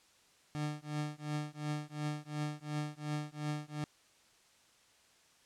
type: tone with tremolo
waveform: 30% pulse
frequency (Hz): 150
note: D3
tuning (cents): +37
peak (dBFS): -30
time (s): 0.55-3.84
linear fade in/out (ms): 0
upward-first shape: triangle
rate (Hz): 2.8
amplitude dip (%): 100
effects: white hiss -66 dBFS RMS until 5.45 s + low-pass 8000 Hz 12 dB/octave